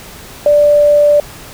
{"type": "tone", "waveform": "sine", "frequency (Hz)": 587.3, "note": "D5", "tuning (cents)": 0, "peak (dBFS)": -5, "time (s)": [0.46, 1.2], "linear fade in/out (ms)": 2, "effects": ["pink hiss -33 dBFS RMS until 1.53 s"]}